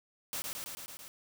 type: noise with echo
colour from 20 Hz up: white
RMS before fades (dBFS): -37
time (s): 0.33-0.42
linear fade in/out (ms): 0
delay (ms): 110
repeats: 6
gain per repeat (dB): -2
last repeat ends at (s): 1.08
effects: none